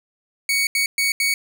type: tone bursts at uneven times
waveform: sawtooth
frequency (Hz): 2234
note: C#7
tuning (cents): +13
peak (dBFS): -14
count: 4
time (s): 0.49-0.67 / 0.75-0.86 / 0.98-1.12 / 1.2-1.34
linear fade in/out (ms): 2
effects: none